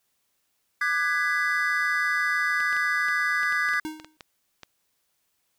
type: chord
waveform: triangle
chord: G# half-diminished seventh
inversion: second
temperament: just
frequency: 1196.1 / 1495.1 / 1661.2 / 1993.5 Hz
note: D6 / F#6 / G#6 / B6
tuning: +31 / +18 / 0 / +16 cents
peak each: -28 / -28 / -24 / -26 dBFS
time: 0.81-3.8 s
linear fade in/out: 5 ms
type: clicks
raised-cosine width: 0.2 ms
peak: -23 dBFS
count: 12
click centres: 2.604 / 2.728 / 2.766 / 3.085 / 3.432 / 3.524 / 3.688 / 3.736 / 3.999 / 4.046 / 4.208 / 4.633 s
type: tone with exponential decay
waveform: square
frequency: 311.1 Hz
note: D#4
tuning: in tune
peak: -28 dBFS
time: 3.85-4.17 s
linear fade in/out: 0 ms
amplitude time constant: 69 ms
effects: white hiss -73 dBFS RMS until 5.58 s